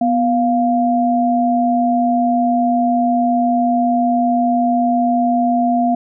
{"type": "tone pair together", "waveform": "sine", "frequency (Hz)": [245.8, 698.5], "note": ["B3", "F5"], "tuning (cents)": [-8, 0], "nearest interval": "octave + tritone", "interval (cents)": 1808, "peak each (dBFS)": -15, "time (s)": [0.01, 5.95], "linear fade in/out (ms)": 5, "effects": []}